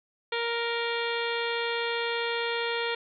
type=harmonic tone with a mistuned harmonic; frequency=467.6 Hz; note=A#4; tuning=5 cents sharp; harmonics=1 / 2 / 3 / 4 / 5 / 6 / 7 / 8 / 9; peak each=-31 / -35 / -36 / -36 / -36 / -40 / -39 / -40 / -42 dBFS; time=0.32-2.95 s; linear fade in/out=5 ms; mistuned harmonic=8; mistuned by=-73 cents; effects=none